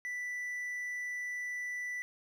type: tone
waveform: triangle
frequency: 1975.5 Hz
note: B6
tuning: in tune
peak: -34 dBFS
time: 0.05-2.02 s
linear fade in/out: 0 ms
effects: none